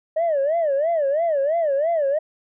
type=tone with vibrato; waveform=sine; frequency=610 Hz; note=D#5; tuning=34 cents flat; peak=-16 dBFS; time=0.16-2.19 s; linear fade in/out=10 ms; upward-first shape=sine; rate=3 Hz; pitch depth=200 cents each way; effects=tanh soft clip ceiling -15 dBFS